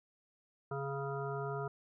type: harmonic tone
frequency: 138.59 Hz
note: C#3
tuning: in tune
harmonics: 1 / 3 / 5 / 7 / 9 / 10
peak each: -40 / -40 / -44 / -47 / -46 / -48 dBFS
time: 0.71-1.68 s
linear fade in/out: 5 ms
effects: none